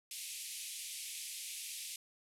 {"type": "band-pass noise", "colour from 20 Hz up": "white", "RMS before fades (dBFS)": -45, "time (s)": [0.11, 1.96], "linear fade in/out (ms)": 2, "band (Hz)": [2200, 12000], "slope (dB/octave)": 48, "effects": []}